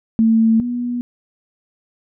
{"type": "tone pair in turn", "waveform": "sine", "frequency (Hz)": [224.4, 242.9], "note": ["A3", "B3"], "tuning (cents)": [34, -29], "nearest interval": "minor second", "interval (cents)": 137, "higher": "second", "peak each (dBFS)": [-10, -19], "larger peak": "first", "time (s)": [[0.19, 0.6], [0.6, 1.01]], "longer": "neither", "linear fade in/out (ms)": 0, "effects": []}